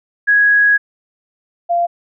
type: tone pair in turn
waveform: sine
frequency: 1662 / 691.2 Hz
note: G#6 / F5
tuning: +1 / -18 cents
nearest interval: octave + minor third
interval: 1519 cents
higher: first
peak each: -8 / -12 dBFS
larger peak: first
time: 0.27-0.78 / 1.69-1.87 s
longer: first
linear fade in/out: 20 ms
effects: none